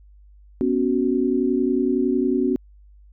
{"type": "chord", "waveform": "sine", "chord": "B suspended second", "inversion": "none", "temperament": "just", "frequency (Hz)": [246.9, 277.8, 370.4], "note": ["B3", "C#4", "F#4"], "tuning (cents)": [0, 4, 2], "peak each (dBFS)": -22, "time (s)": [0.61, 2.56], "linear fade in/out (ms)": 0, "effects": ["added 50 Hz sine -46 dBFS peak until 3.12 s"]}